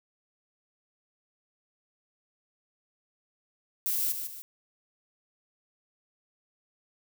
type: noise with echo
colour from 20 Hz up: violet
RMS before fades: -29 dBFS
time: 3.86-4.12 s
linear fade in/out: 0 ms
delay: 150 ms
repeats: 2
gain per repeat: -7 dB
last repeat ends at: 4.42 s
effects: none